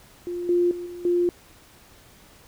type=tone with level steps; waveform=sine; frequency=351 Hz; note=F4; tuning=9 cents sharp; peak=-27 / -17 / -30 / -34 / -18 dBFS; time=0.27-1.29 s; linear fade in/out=0 ms; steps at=0.49 / 0.71 / 0.86 / 1.05 s; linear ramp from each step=2 ms; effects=pink hiss -52 dBFS RMS until 2.47 s